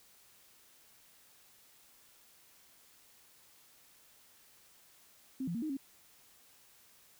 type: tone with pitch steps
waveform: sine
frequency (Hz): 263.3 / 171.5 / 232.4 / 310.3 / 272.4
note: C4 / F3 / A#3 / D#4 / C#4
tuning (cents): +11 / -31 / -5 / -5 / -30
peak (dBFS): -34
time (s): 5.4-5.77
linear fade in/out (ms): 5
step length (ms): 74
effects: white hiss -63 dBFS RMS until 7.19 s